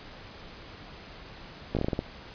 slowing click train, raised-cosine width 2 ms, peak -14 dBFS, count 8, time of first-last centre 1.75-1.991 s, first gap 17 ms, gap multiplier 1.23, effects pink hiss -46 dBFS RMS until 2.34 s + resampled to 11025 Hz

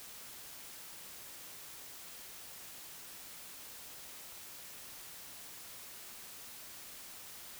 silence, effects white hiss -50 dBFS RMS until 7.59 s

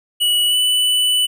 square tone with pitch glide, 2936 to 2980 Hz, F#7 to F#7, -14 to +12 cents, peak -14 dBFS, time 0.2-1.27 s, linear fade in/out 20 ms, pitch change +26 cents, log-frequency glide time 0.48-0.55 s, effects none

